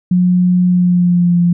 sine tone with pitch glide, 180 to 173.77 Hz, F#3 to F3, -47 to -8 cents, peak -8 dBFS, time 0.11-1.53 s, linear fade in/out 5 ms, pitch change -61 cents, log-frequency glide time 0.68-1.39 s, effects none

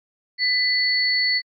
sine tone pair together, 2000 / 4437 Hz, B6 / C#8, +21 / +1 cents, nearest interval octave + major second, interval 1380 cents, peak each -20 dBFS, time 0.38-1.42 s, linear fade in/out 50 ms, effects MP3 32 kbps

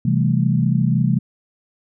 sine chord, A minor seventh, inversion first, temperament equal, 130.81 / 164.81 / 196 / 220 Hz, C3 / E3 / G3 / A3, 0 / 0 / 0 / 0 cents, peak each -18 / -19 / -22 / -22 dBFS, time 0.05-1.19 s, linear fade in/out 5 ms, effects none

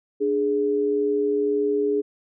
sine tone pair together, 294.3 / 416.2 Hz, D4 / G#4, +4 / +4 cents, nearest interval tritone, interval 600 cents, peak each -26 / -20 dBFS, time 0.2-2.02 s, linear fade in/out 20 ms, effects none

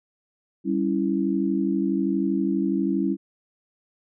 sine chord, C# diminished, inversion second, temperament equal, 196 / 277.2 / 329.6 Hz, G3 / C#4 / E4, 0 / 0 / 0 cents, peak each -25 / -25 / -25 dBFS, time 0.64-3.17 s, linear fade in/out 50 ms, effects none

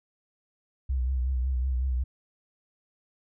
sine tone with vibrato, 64 Hz, C2, 38 cents flat, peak -24 dBFS, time 0.89-2.04 s, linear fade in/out 10 ms, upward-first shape triangle, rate 5.4 Hz, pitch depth 83 cents each way, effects none

